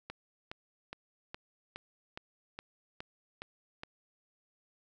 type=click train; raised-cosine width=0.3 ms; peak=-25 dBFS; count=10; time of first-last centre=0.1-3.834 s; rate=2.41 Hz; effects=none